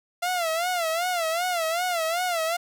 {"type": "tone with vibrato", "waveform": "sawtooth", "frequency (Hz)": 685, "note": "F5", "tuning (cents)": -34, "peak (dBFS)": -20, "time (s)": [0.22, 2.57], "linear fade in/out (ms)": 10, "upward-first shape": "sine", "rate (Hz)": 2.6, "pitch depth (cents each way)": 120, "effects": []}